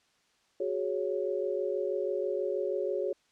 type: chord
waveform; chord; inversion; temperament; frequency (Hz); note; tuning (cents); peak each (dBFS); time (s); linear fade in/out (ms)
sine; F# suspended second; none; just; 370 / 416.2 / 555; F#4 / G#4 / C#5; 0 / +4 / +2; -33; 0.6-3.13; 5
effects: white hiss -69 dBFS RMS until 3.31 s + low-pass 6000 Hz 12 dB/octave